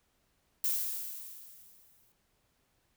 violet noise with exponential decay, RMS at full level -29 dBFS, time 0.64-2.12 s, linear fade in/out 2 ms, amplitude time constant 320 ms, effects pink hiss -74 dBFS RMS until 2.96 s

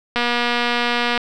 click train, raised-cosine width 0.3 ms, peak -4 dBFS, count 245, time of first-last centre 0.16-1.177 s, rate 240 Hz, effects none

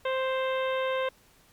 harmonic tone with a mistuned harmonic, 523.3 Hz, C5, in tune, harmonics 1 / 2 / 3 / 4 / 5 / 6 / 7, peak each -27 / -33 / -37 / -39 / -41 / -43 / -44 dBFS, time 0.05-1.09 s, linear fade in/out 5 ms, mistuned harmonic 5, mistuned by +16 cents, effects pink hiss -60 dBFS RMS until 1.52 s + MP3 96 kbps

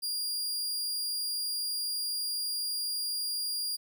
sawtooth tone, 4816 Hz, D8, 43 cents sharp, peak -28 dBFS, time 0.02-3.77 s, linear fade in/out 20 ms, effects none

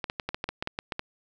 clicks, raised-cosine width 0.3 ms, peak -14 dBFS, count 12, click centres 0.042 / 0.099 / 0.198 / 0.29 / 0.345 / 0.441 / 0.49 / 0.625 / 0.674 / 0.789 / 0.922 / 0.994 s, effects none

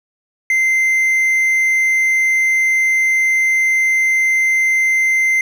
triangle tone, 2079 Hz, C7, 12 cents flat, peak -10 dBFS, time 0.5-5.41 s, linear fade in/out 2 ms, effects none

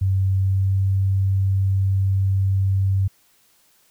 sine tone with pitch glide, 95.8 to 96.69 Hz, G2 to G2, -39 to -23 cents, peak -16 dBFS, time 0.01-3.08 s, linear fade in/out 10 ms, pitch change +16 cents, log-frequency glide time 0.39-0.78 s, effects white hiss -59 dBFS RMS until 3.9 s

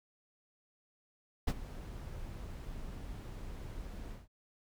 brown noise with ADSR envelope, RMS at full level -26 dBFS, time 1.47-4.28 s, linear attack 12 ms, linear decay 48 ms, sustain -18 dB, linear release 170 ms, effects none

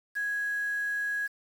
sine tone with quantisation, 1661.2 Hz, G#6, in tune, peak -28 dBFS, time 0.15-1.28 s, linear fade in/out 20 ms, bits 8, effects none

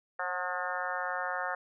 harmonic tone with a mistuned harmonic, 179.8 Hz, F#3, 49 cents flat, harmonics 3 / 4 / 5 / 6 / 7 / 8 / 9 / 10, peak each -40 / -38 / -41 / -41 / -39 / -38 / -41 / -40 dBFS, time 0.19-1.55 s, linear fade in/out 5 ms, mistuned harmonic 4, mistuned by +34 cents, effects none

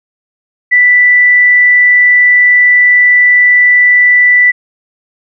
sine tone, 1975.5 Hz, B6, in tune, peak -3 dBFS, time 0.71-4.52 s, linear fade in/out 20 ms, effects none

